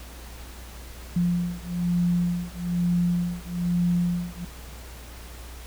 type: beating tone pair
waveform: sine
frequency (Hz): 174.61 / 175.71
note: F3 / F3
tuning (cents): 0 / +11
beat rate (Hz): 1.1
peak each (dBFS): -25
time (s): 1.16-4.45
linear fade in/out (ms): 5
effects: added 60 Hz sine -40 dBFS peak until 5.66 s + pink hiss -45 dBFS RMS until 5.66 s